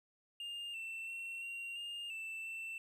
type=tone with pitch steps; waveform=triangle; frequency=2814 / 2682 / 2716 / 2755 / 2821 / 2659 / 2675 Hz; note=F7 / E7 / F7 / F7 / F7 / E7 / E7; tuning=+12 / +29 / -49 / -24 / +17 / +14 / +25 cents; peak=-40 dBFS; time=0.4-2.78 s; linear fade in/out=2 ms; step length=340 ms; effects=13-bit